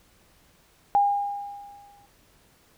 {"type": "tone with exponential decay", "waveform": "sine", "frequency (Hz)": 810, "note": "G#5", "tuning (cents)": -43, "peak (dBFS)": -15, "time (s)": [0.95, 2.06], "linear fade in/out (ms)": 0, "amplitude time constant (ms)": 240, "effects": ["pink hiss -60 dBFS RMS until 2.77 s"]}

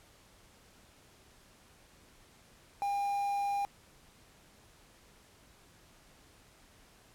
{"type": "tone with quantisation", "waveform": "triangle", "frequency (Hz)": 805, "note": "G5", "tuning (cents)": 46, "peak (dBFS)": -28, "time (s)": [2.82, 3.65], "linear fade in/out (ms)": 0, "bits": 8, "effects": ["pink hiss -61 dBFS RMS until 7.14 s", "low-pass 12000 Hz 12 dB/octave"]}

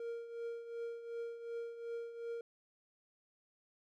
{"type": "tone with tremolo", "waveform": "triangle", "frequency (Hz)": 466.2, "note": "A#4", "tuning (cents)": 0, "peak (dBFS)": -36, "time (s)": [0, 2.41], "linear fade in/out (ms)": 2, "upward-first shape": "triangle", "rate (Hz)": 2.7, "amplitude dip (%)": 70, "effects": []}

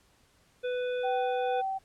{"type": "harmonic tone", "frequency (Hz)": 496.7, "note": "B4", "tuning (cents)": 10, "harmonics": [1, 3, 5, 7], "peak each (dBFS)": [-29, -41, -46, -47], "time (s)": [0.63, 1.62], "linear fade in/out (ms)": 20}
{"type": "tone with tremolo", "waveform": "sine", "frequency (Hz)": 770, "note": "G5", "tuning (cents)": -31, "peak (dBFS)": -28, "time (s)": [1.03, 1.79], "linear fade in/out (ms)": 20, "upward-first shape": "sine", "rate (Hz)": 2.2, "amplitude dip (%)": 30}
{"effects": ["pink hiss -65 dBFS RMS until 1.84 s", "low-pass 11000 Hz 12 dB/octave"]}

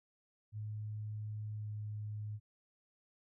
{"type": "tone with pitch glide", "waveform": "sine", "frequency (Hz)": [106.6, 105.74], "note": ["G#2", "G#2"], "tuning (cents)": [46, 32], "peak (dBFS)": -39, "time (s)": [0.52, 2.4], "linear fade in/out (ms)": 50, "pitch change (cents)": -14, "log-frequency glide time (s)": [1.56, 1.68], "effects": []}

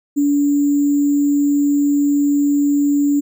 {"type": "tone with sample-and-hold", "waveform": "sine", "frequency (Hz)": 286.9, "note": "D4", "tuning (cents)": -40, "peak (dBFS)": -12, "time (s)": [0.16, 3.21], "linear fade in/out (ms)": 20, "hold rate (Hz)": 7350, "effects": []}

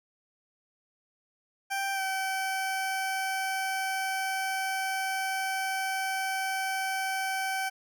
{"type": "tone with pitch glide", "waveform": "20% pulse", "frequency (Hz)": [784, 767.4], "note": ["G5", "G5"], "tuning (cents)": [0, -37], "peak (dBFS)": -24, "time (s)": [1.7, 7.7], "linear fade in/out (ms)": 20, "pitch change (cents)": -37, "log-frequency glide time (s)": [1.94, 2.01], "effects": []}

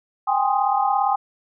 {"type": "chord", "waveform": "sine", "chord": "Ab major seventh", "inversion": "third", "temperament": "equal with one note detuned", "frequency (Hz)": [784, 821.5, 1046.5, 1244.5], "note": ["G5", "Ab5", "C6", "Eb6"], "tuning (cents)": [0, -19, 0, 0], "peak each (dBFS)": [-21, -21, -25, -26], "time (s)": [0.27, 1.16], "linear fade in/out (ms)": 10, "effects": []}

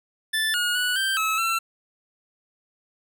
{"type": "tone with pitch steps", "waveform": "25% pulse", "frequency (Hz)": [1758, 1440, 1474, 1568, 1295, 1346], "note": ["A6", "F#6", "F#6", "G6", "E6", "E6"], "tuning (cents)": [-2, -47, -7, 0, -31, 36], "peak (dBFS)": -18, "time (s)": [0.33, 1.59], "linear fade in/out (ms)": 10, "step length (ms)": 210, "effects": []}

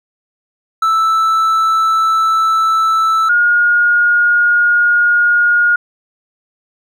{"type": "tone pair in turn", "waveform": ["triangle", "sine"], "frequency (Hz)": [1318.5, 1431], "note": ["E6", "F6"], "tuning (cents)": [0, 42], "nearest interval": "minor second", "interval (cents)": 142, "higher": "second", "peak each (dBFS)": -8, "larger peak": "neither", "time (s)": [[0.82, 3.29], [3.29, 5.76]], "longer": "neither", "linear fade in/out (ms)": 5, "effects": []}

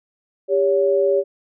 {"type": "tone pair together", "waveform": "sine", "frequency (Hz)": [398.1, 563], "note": ["G4", "C#5"], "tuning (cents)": [27, 27], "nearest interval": "tritone", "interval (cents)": 600, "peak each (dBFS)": -17, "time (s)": [0.48, 1.24], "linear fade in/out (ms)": 50, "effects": []}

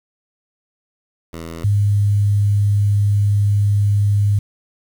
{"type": "tone pair in turn", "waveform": ["10% pulse", "sine"], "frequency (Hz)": [82.41, 102.09], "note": ["E2", "G#2"], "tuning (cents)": [0, -29], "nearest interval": "major third", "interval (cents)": 371, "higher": "second", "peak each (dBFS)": [-21, -12], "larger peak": "second", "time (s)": [[1.33, 1.64], [1.64, 4.39]], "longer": "second", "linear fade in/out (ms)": 5, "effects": ["7-bit"]}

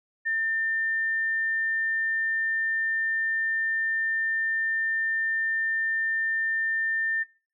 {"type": "tone", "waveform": "sine", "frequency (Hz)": 1800, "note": "A6", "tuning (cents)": 39, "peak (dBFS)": -24, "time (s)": [0.25, 7.24], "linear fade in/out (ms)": 20, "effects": ["noise-tail reverb RT60 0.4 s tail -23 dB re dry"]}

